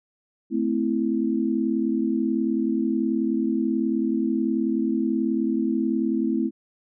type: chord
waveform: sine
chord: A minor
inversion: none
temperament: equal with one note detuned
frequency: 220 / 258.6 / 329.6 Hz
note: A3 / C4 / E4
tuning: 0 / -20 / 0 cents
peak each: -25 dBFS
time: 0.5-6.51 s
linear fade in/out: 50 ms
effects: none